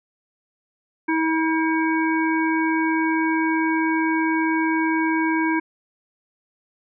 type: harmonic tone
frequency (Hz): 321.1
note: E4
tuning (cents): -45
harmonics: 1 / 3 / 5 / 7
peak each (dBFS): -20 / -25 / -27 / -28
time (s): 1.08-5.6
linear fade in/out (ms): 10
effects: none